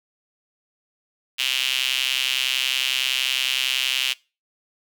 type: tone with high-pass filter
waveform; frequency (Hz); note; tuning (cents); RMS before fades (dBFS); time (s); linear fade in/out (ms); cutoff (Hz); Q
sawtooth; 130.81; C3; 0; -23; 1.38-4.14; 20; 2900; 4.7
effects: noise-tail reverb RT60 0.3 s tail -23 dB re dry